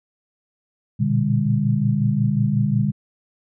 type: tone cluster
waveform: sine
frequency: 116.3 / 121.9 / 147.2 / 201.5 Hz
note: A#2 / B2 / D3 / G3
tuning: -4 / -22 / +4 / +48 cents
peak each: -25 / -22 / -21 / -21 dBFS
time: 0.99-2.92 s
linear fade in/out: 20 ms
effects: none